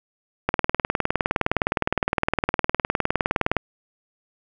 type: click train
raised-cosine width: 0.5 ms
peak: -4 dBFS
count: 61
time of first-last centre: 0.49-3.567 s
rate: 19.5 Hz
effects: none